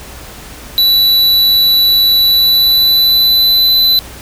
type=tone with pitch glide; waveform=square; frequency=3951 to 4008 Hz; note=B7 to B7; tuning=0 to +25 cents; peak=-7 dBFS; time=0.78-3.99 s; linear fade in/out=0 ms; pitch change=+25 cents; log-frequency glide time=2.24-3.7 s; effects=added 60 Hz sine -35 dBFS peak until 4.21 s + pink hiss -32 dBFS RMS until 4.21 s